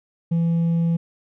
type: tone with hard clipping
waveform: triangle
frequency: 167.4 Hz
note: E3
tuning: 27 cents sharp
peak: -16 dBFS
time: 0.31-0.97 s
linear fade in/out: 10 ms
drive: 1 dB
effects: none